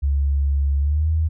sine tone with pitch glide, 70 to 79.49 Hz, C#2 to D#2, +18 to +38 cents, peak -16 dBFS, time 0.02-1.29 s, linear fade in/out 20 ms, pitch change +220 cents, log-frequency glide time 0.79-1.09 s, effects none

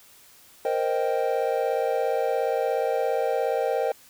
triangle chord, C minor seventh, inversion third, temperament equal, 466.2 / 523.3 / 622.3 / 784 Hz, Bb4 / C5 / Eb5 / G5, 0 / 0 / 0 / 0 cents, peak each -25 / -25 / -27 / -27 dBFS, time 0.65-3.92 s, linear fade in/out 2 ms, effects white hiss -53 dBFS RMS until 4.09 s

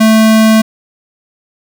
square tone, 220 Hz, A3, in tune, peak -5 dBFS, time 0-0.62 s, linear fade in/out 10 ms, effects none

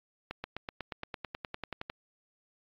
accelerating click train, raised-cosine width 0.3 ms, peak -20 dBFS, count 16, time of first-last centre 0.31-1.899 s, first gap 130 ms, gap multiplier 0.97, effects low-pass 4000 Hz 12 dB/octave + AAC 48 kbps

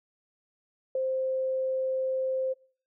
sine tone with ADSR envelope, 523.3 Hz, C5, in tune, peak -23 dBFS, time 0.95-2.54 s, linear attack 4 ms, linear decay 5 ms, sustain -3 dB, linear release 20 ms, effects noise-tail reverb RT60 0.5 s tail -25 dB re dry

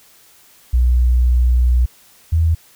sine tone pair in turn, 61.3 / 81.47 Hz, B1 / E2, -12 / -20 cents, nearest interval perfect fourth, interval 492 cents, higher second, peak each -10 / -11 dBFS, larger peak first, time 0.73-1.86 / 2.32-2.55 s, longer first, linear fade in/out 10 ms, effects white hiss -49 dBFS RMS until 2.75 s

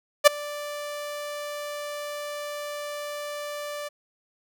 sawtooth tone with ADSR envelope, 587 Hz, D5, 1 cent flat, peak -4 dBFS, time 0.24-3.89 s, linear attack 30 ms, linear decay 10 ms, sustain -24 dB, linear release 16 ms, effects none

